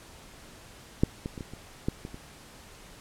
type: clicks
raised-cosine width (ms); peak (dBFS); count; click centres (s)
3; -7 / -19 / -25 / -24 / -28 / -13 / -24 / -28; 8; 1.035 / 1.259 / 1.378 / 1.408 / 1.536 / 1.885 / 2.051 / 2.144
effects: pink hiss -50 dBFS RMS until 3 s + low-pass 11000 Hz 12 dB/octave